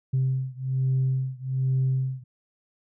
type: beating tone pair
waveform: sine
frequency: 130.81 / 132.01 Hz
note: C3 / C3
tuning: 0 / +16 cents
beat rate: 1.2 Hz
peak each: -24 / -25 dBFS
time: 0.13-2.24 s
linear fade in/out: 10 ms
effects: tanh soft clip ceiling -17 dBFS